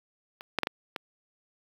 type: clicks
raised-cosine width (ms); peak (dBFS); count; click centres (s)
0.3; -25 / -9 / -9 / -12 / -16; 5; 0.409 / 0.587 / 0.633 / 0.671 / 0.962
effects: high-pass 200 Hz 12 dB/octave + 7-bit